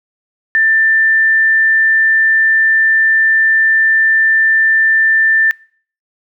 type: tone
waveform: sine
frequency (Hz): 1780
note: A6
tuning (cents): +20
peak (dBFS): -8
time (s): 0.55-5.51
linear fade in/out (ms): 0
effects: noise-tail reverb RT60 0.5 s tail -25 dB re dry